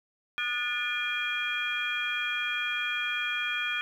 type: tone cluster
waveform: sine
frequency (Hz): 1220 / 1460 / 1755 / 2408 / 3263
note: D#6 / F#6 / A6 / D7 / G#7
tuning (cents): -34 / -24 / -5 / +43 / -31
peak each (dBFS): -39 / -33 / -36 / -31 / -35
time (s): 0.38-3.81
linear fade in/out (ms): 0
effects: tanh soft clip ceiling -18 dBFS + 10-bit